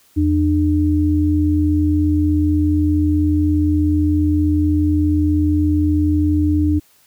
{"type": "tone pair together", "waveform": "sine", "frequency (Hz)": [84, 300.7], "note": ["E2", "D4"], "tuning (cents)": [33, 41], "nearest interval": "octave + minor seventh", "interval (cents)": 2208, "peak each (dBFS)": [-16, -15], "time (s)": [0.16, 6.8], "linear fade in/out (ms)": 20, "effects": ["white hiss -54 dBFS RMS until 7.06 s"]}